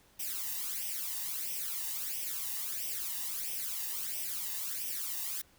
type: noise with flanger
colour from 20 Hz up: blue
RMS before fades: -37 dBFS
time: 0.19-5.42 s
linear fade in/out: 10 ms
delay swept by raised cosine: 0.35 to 1.09 ms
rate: 1.5 Hz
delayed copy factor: +0.8
effects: pink hiss -64 dBFS RMS until 5.58 s